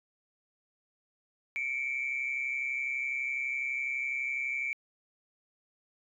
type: tone pair together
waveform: sine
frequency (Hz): 2196 / 2328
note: C#7 / D7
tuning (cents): -17 / -16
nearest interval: minor second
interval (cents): 101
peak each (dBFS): -35 / -31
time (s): 1.56-4.73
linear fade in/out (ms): 0
effects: tanh soft clip ceiling -24 dBFS